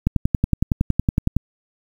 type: click train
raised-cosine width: 5 ms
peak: -4 dBFS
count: 15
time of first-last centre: 0.07-1.366 s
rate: 10.8 Hz
effects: 7-bit